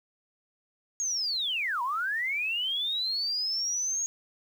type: linear two-way sweep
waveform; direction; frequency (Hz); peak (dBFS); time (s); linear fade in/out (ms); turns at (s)
sine; down then up; 6645 to 932.3 to 6645; -27; 1-4.06; 0; 1.82
effects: 9-bit